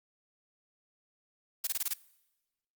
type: noise bursts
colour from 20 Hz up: blue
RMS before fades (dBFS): -31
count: 6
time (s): 1.64-1.936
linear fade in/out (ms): 5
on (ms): 31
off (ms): 22
effects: noise-tail reverb RT60 1.0 s tail -21 dB re dry + Opus 48 kbps